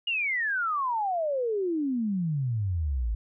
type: exponential sweep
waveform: sine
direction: down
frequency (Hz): 2898 to 51.8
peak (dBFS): -25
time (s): 0.07-3.15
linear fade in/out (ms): 5
effects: none